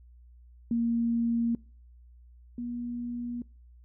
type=tone pair in turn; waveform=sine; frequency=233.1 / 240.3 Hz; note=A#3 / B3; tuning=0 / -47 cents; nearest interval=minor second; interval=53 cents; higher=second; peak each=-24 / -32 dBFS; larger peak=first; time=0.71-1.55 / 2.58-3.42 s; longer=neither; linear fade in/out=2 ms; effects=noise-tail reverb RT60 0.4 s tail -24 dB re dry + added 60 Hz sine -51 dBFS peak until 3.84 s